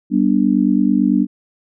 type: chord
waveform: sine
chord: G major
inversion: none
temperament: just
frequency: 196 / 245 / 294 Hz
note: G3 / B3 / D4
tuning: 0 / -14 / +2 cents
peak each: -16 dBFS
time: 0.1-1.27 s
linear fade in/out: 50 ms
effects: none